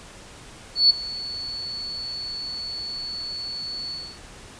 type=tone with ADSR envelope; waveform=sine; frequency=4435 Hz; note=C#8; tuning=in tune; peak=-10 dBFS; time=0.75-4.19 s; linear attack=150 ms; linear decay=12 ms; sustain=-19 dB; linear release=270 ms; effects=pink hiss -44 dBFS RMS until 4.59 s + resampled to 22050 Hz